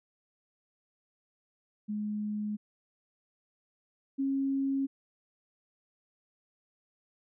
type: tone pair in turn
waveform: sine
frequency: 210 / 272.3 Hz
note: G#3 / C#4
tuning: +19 / -31 cents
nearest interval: major third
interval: 450 cents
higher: second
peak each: -31 / -27 dBFS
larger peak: second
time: 1.88-2.57 / 4.18-4.87 s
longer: neither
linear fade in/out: 20 ms
effects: none